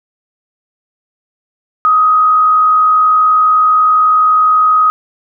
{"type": "tone with frequency modulation", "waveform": "sine", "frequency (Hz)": 1256, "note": "D#6", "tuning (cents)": 16, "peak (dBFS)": -6, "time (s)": [1.85, 4.9], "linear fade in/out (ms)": 0, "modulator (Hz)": 59.4, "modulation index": 0.29, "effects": []}